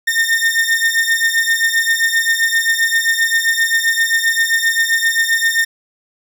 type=beating tone pair; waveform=40% pulse; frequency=1819 / 1826.6 Hz; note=A#6 / A#6; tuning=-43 / -36 cents; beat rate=7.6 Hz; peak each=-15 dBFS; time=0.07-5.65 s; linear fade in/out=10 ms; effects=none